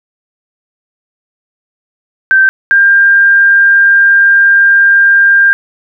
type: tone pair in turn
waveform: sine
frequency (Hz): 1557 / 1597.1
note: G6 / G6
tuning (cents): -12 / +32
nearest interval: unison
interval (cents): 44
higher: second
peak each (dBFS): -3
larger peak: neither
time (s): 2.31-2.49 / 2.71-5.53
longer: second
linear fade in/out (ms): 0
effects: none